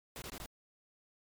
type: noise bursts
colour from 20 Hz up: pink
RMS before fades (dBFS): -45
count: 4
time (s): 0.16-0.459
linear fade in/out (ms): 0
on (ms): 59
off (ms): 21
effects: MP3 96 kbps